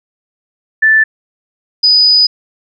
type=tone pair in turn; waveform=sine; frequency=1759 / 4975 Hz; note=A6 / D#8; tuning=-1 / -1 cents; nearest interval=octave + tritone; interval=1800 cents; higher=second; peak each=-5 dBFS; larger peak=neither; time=0.82-1.04 / 1.83-2.27 s; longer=second; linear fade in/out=10 ms; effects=none